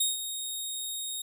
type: tone with ADSR envelope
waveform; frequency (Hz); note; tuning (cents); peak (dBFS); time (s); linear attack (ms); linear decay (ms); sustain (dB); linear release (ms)
15% pulse; 3729; A#7; 0; -16; 0-1.22; 7; 160; -10; 6
effects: none